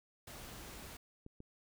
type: noise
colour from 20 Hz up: pink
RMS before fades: -50 dBFS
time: 0.27-0.97 s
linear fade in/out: 5 ms
type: clicks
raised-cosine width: 3 ms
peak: -37 dBFS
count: 2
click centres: 1.264 / 1.404 s
effects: none